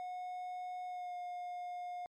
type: tone with pitch glide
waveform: triangle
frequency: 727 to 714.1 Hz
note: F#5 to F5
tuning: -31 to +38 cents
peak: -38 dBFS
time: 0-2.06 s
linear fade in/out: 0 ms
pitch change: -31 cents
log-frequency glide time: 0.86-1.15 s
effects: MP3 96 kbps